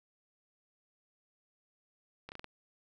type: slowing click train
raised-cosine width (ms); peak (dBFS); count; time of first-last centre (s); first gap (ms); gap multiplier
0.3; -28; 5; 2.29-2.443; 29; 1.19
effects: none